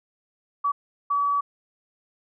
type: tone bursts at uneven times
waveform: sine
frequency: 1142 Hz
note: D6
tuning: 49 cents flat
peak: -20 dBFS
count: 2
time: 0.64-0.72 / 1.1-1.41 s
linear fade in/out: 10 ms
effects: none